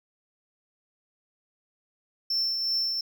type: tone with tremolo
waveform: triangle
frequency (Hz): 5370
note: E8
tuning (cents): +31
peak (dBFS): -22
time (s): 2.3-3.01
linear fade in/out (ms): 5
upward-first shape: triangle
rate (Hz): 2.7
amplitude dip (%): 40
effects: none

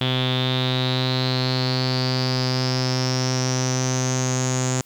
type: tone with low-pass filter sweep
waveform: sawtooth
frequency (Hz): 128.5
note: C3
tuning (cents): -31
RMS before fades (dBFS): -22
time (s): 0.01-4.81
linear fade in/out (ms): 2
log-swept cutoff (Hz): 3400 to 7000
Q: 9.8
effects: white hiss -55 dBFS RMS until 4.85 s

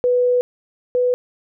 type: tone pair in turn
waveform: sine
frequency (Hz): 493.9 / 495.8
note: B4 / B4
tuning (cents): 0 / +7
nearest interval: unison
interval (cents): 7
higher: second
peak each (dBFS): -13 / -14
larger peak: first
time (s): 0.04-0.41 / 0.95-1.14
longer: first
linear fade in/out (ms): 0
effects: none

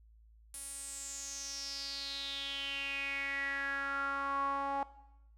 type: tone with band-pass filter sweep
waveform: sawtooth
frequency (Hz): 277.2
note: C#4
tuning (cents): 0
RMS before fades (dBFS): -38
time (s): 0.54-4.83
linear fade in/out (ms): 2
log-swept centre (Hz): 10000 to 880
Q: 6.8
effects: noise-tail reverb RT60 0.9 s tail -17 dB re dry + added 55 Hz sine -58 dBFS peak until 5.37 s

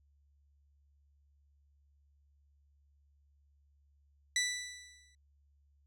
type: tone with exponential decay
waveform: 15% pulse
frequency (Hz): 1975.5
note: B6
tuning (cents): 0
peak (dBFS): -21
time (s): 4.36-5.15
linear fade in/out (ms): 2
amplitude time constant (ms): 170
effects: added 71 Hz sine -66 dBFS peak until 5.86 s + low-pass 10000 Hz 12 dB/octave

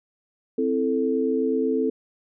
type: chord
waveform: sine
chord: A minor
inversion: first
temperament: equal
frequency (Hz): 261.6 / 329.6 / 440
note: C4 / E4 / A4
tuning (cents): 0 / 0 / 0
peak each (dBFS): -24 / -28 / -23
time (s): 0.58-1.9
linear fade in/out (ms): 5
effects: none

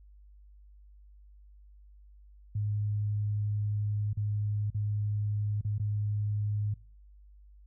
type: tone with dropouts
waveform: sine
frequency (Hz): 104.3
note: G#2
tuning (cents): +8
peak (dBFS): -28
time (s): 2.55-6.74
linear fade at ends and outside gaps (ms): 5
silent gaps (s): 4.132-4.171 / 4.703-4.746 / 5.612-5.648 / 5.782-5.797
effects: noise-tail reverb RT60 0.4 s tail -24 dB re dry + added 50 Hz sine -52 dBFS peak until 7.66 s

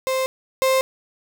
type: tone pair in turn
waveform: 35% pulse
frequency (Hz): 523.3 / 525.5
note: C5 / C5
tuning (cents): 0 / +7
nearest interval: unison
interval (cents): 7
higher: second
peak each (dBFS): -18 / -14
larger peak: second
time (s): 0.07-0.26 / 0.62-0.81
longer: neither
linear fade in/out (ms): 0
effects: none

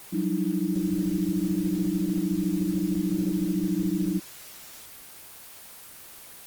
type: tone cluster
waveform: sine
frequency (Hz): 179.5 / 193.1 / 298.6 / 324.6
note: F3 / G3 / D4 / E4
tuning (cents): +48 / -26 / +29 / -27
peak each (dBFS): -29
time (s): 0.12-4.2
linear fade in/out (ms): 20
effects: white hiss -45 dBFS RMS until 6.46 s + Opus 24 kbps

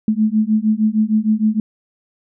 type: beating tone pair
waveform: sine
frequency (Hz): 212.9 / 219.4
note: G#3 / A3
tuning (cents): +43 / -5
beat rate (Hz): 6.5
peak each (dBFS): -16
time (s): 0.08-1.6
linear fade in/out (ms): 2
effects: none

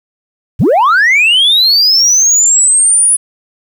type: linear sweep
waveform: sine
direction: up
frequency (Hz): 64 to 9956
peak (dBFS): -3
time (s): 0.59-3.17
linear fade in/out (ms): 20
effects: tanh soft clip ceiling -4 dBFS + 7-bit

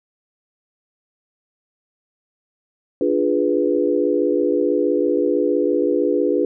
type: chord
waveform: sine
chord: D diminished seventh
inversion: none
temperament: equal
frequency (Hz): 293.7 / 349.2 / 415.3 / 493.9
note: D4 / F4 / Ab4 / Cb5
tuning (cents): 0 / 0 / 0 / 0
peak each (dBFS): -21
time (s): 3.01-6.45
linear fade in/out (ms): 2
effects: none

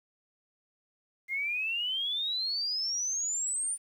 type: exponential sweep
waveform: sine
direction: up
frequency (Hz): 2093 to 9310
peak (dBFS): -29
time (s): 1.28-3.78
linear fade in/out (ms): 50
effects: 10-bit

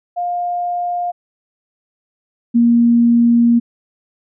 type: tone pair in turn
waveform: sine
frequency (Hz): 706 / 235.6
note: F5 / A#3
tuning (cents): +19 / +19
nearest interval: octave + perfect fifth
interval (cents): 1900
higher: first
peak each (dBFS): -17 / -8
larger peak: second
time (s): 0.16-1.12 / 2.54-3.6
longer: second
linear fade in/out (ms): 20
effects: none

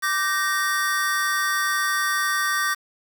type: chord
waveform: square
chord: G minor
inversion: second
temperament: equal with one note detuned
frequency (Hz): 1174.7 / 1542.8 / 1864.7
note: D6 / G6 / Bb6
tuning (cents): 0 / -28 / 0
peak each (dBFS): -26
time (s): 0.02-2.75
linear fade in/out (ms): 20
effects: 7-bit

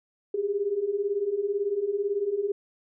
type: beating tone pair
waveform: sine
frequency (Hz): 391 / 409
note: G4 / G#4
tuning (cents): -4 / -26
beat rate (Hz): 18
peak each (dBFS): -30 / -26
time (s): 0.34-2.52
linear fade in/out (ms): 5
effects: none

